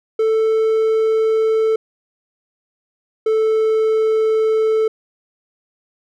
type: tone pair in turn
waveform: triangle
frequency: 441.7 / 439.2 Hz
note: A4 / A4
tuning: +7 / -3 cents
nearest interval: unison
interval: 10 cents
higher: first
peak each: -11 dBFS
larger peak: neither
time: 0.19-1.76 / 3.26-4.88 s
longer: second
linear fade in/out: 5 ms
effects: none